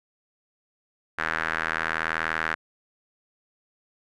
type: tone with band-pass filter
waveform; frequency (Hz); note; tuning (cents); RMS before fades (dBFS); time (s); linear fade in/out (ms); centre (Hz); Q
sawtooth; 80.5; E2; -41; -28; 1.18-2.55; 10; 1600; 3.5
effects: none